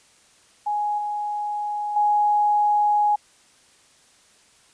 sine tone with level steps, 833 Hz, G#5, 5 cents sharp, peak -21 / -24 / -16 dBFS, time 0.66-3.16 s, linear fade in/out 10 ms, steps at 0.98 / 1.96 s, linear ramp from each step 5 ms, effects white hiss -56 dBFS RMS until 4.73 s + resampled to 22050 Hz

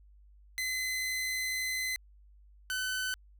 sawtooth tone pair in turn, 2038 / 1512.3 Hz, C7 / F#6, -46 / +37 cents, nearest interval perfect fourth, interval 517 cents, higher first, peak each -28 dBFS, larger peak neither, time 0.58-1.96 / 2.7-3.14 s, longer first, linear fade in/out 0 ms, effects added 50 Hz sine -55 dBFS peak until 3.39 s

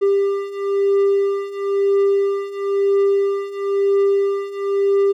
triangle beating tone pair, 396.5 / 397.5 Hz, G4 / G4, +20 / +24 cents, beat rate 1 Hz, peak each -18 / -15 dBFS, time 0.01-5.13 s, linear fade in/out 20 ms, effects none

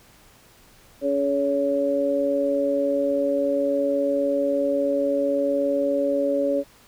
harmonic tone, 140.6 Hz, C#3, 25 cents sharp, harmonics 2 / 3 / 4, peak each -25 / -29 / -21 dBFS, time 1.01-6.64 s, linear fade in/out 50 ms, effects pink hiss -53 dBFS RMS until 6.87 s

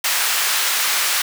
pink high-pass noise, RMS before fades -19 dBFS, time 0.04-1.22 s, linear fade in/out 5 ms, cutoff 1400 Hz, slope 12 dB/octave, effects none

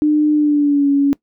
sine tone with pitch glide, 301.2 to 281 Hz, D4 to C#4, +44 to +24 cents, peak -10 dBFS, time 0.02-1.13 s, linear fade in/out 0 ms, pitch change -120 cents, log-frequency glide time 0.34-0.89 s, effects noise-tail reverb RT60 0.1 s tail -21 dB re dry

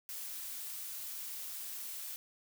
blue noise, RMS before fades -43 dBFS, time 0.09-2.16 s, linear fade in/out 0 ms, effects none

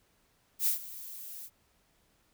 violet noise with ADSR envelope, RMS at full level -26 dBFS, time 0.59-1.5 s, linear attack 75 ms, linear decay 120 ms, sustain -18 dB, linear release 52 ms, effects pink hiss -70 dBFS RMS until 2.33 s

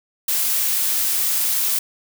blue noise, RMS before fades -20 dBFS, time 0.28-1.79 s, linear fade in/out 5 ms, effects none

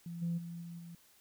sine tone with level steps, 170 Hz, F3, 46 cents flat, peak -40 / -31 / -41 / -43 / -46 dBFS, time 0.06-0.95 s, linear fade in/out 2 ms, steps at 0.21 / 0.37 / 0.61 / 0.78 s, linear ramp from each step 20 ms, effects tanh soft clip ceiling -28 dBFS + white hiss -65 dBFS RMS until 1.2 s

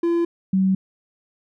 triangle / sine tone pair in turn, 340 / 190.28 Hz, F4 / F#3, -46 / +49 cents, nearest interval minor seventh, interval 1005 cents, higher first, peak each -15 dBFS, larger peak neither, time 0.03-0.25 / 0.53-0.75 s, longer neither, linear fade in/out 5 ms, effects none

